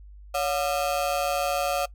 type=ring-modulated tone; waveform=35% pulse; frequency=642 Hz; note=E5; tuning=46 cents flat; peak=-19 dBFS; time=0.34-1.86 s; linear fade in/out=10 ms; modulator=76.5 Hz; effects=noise-tail reverb RT60 0.1 s tail -21 dB re dry + added 50 Hz sine -43 dBFS peak until 1.94 s